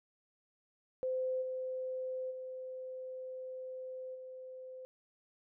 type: tone with level steps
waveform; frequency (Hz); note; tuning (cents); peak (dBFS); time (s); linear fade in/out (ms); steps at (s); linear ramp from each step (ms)
sine; 515; C5; -28; -32 / -36 / -41 / -45; 1.03-4.85; 0; 1.41 / 2.3 / 4.14; 20
effects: none